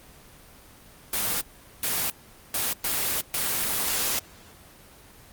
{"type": "noise bursts at uneven times", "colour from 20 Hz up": "white", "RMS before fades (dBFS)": -26, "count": 5, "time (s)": [[1.13, 1.41], [1.83, 2.1], [2.54, 2.73], [2.84, 3.21], [3.34, 4.19]], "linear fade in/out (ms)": 2, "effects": ["pink hiss -50 dBFS RMS until 5.32 s", "Opus 24 kbps"]}